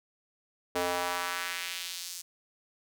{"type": "tone with high-pass filter sweep", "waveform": "square", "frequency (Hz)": 88.5, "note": "F2", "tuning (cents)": 23, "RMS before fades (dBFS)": -34, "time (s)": [0.75, 2.22], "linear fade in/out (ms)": 10, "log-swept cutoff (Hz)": [460, 6400], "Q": 1.3, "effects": []}